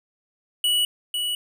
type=tone with echo; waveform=square; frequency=2939 Hz; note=F#7; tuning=12 cents flat; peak=-19 dBFS; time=0.64-0.85 s; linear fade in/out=2 ms; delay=500 ms; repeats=1; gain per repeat=-5 dB; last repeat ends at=1.35 s; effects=none